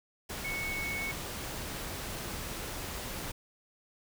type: tone in noise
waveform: sine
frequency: 2212 Hz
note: C#7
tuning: 4 cents flat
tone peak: -34 dBFS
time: 0.44-1.12 s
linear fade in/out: 10 ms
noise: pink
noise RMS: -39 dBFS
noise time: 0.29-3.32 s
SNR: +2 dB
effects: none